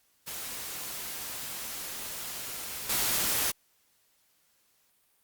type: noise with level steps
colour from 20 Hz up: white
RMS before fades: -38 / -28 dBFS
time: 0.26-3.52 s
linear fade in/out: 20 ms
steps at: 2.89 s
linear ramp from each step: 10 ms
effects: white hiss -69 dBFS RMS until 5.23 s + Opus 48 kbps